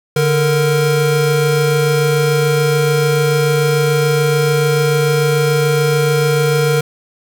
square tone pair together, 146.44 / 466.2 Hz, D3 / A#4, -5 / 0 cents, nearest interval octave + minor sixth, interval 2005 cents, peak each -15 dBFS, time 0.16-6.81 s, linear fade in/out 5 ms, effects none

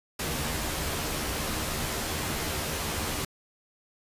pink noise with comb filter, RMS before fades -31 dBFS, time 0.19-3.25 s, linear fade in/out 5 ms, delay 13 ms, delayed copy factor +0.6, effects resampled to 32000 Hz

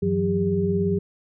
sine tone cluster, 95.9 / 164.3 / 181.9 / 401.2 Hz, G2 / E3 / F#3 / G4, -37 / -5 / -29 / +40 cents, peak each -28 / -31 / -23 / -23 dBFS, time 0.02-0.99 s, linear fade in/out 10 ms, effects none

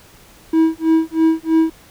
triangle tone with tremolo, 322.7 Hz, E4, 37 cents flat, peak -7 dBFS, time 0.53-1.7 s, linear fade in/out 5 ms, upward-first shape sine, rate 3.1 Hz, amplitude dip 100%, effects pink hiss -46 dBFS RMS until 1.9 s

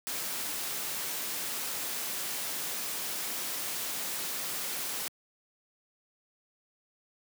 white noise, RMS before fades -35 dBFS, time 0.07-5.08 s, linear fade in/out 0 ms, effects high-pass 150 Hz 12 dB/octave

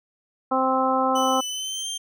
harmonic tone, 261.6 Hz, C4, in tune, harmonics 1 / 2 / 3 / 4 / 5, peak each -26 / -25 / -24 / -25 / -26 dBFS, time 0.51-1.41 s, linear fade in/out 10 ms
25% pulse tone with pitch glide, 3000 to 3164 Hz, F#7 to G7, +23 to +15 cents, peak -24 dBFS, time 1.15-1.98 s, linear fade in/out 10 ms, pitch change +92 cents, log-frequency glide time 1.48-1.87 s
effects none

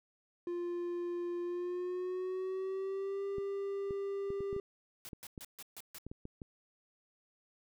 triangle tone with pitch glide, 349.2 to 396.5 Hz, F4 to G4, 0 to +20 cents, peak -33 dBFS, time 0.47-4.6 s, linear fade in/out 2 ms, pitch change +220 cents, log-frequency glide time 1.42-3.24 s
clicks, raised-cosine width 3 ms, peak -31 dBFS, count 12, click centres 3.383 / 3.908 / 4.304 / 4.406 / 4.529 / 4.564 / 5.132 / 5.378 / 6.066 / 6.115 / 6.254 / 6.418 s
white noise bursts, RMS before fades -48 dBFS, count 6, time 5.05-5.984 s, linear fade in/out 0 ms, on 39 ms, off 140 ms
effects none

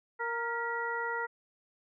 harmonic tone with a mistuned harmonic, 466.2 Hz, A#4, in tune, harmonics 1 / 2 / 3 / 4, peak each -38 / -36 / -36 / -38 dBFS, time 0.19-1.27 s, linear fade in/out 20 ms, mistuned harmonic 4, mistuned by +56 cents, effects none

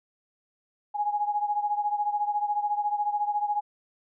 sine beating tone pair, 827 / 841 Hz, G#5 / G#5, -8 / +22 cents, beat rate 14 Hz, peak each -26 / -30 dBFS, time 0.94-3.61 s, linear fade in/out 20 ms, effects none

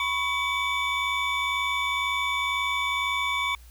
triangle tone cluster, 992 / 1094 / 2275 / 3527 Hz, B5 / C#6 / C#7 / A7, +7 / -23 / +44 / +3 cents, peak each -31 / -28 / -26 / -30 dBFS, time 0-3.55 s, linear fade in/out 2 ms, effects added 60 Hz sine -46 dBFS peak until 3.7 s + white hiss -57 dBFS RMS until 3.7 s

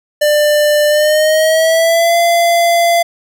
square tone with pitch glide, 595 to 683.5 Hz, D5 to F5, +22 to -37 cents, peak -9 dBFS, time 0.21-3.03 s, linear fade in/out 10 ms, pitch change +241 cents, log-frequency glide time 0.88-2.17 s, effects none

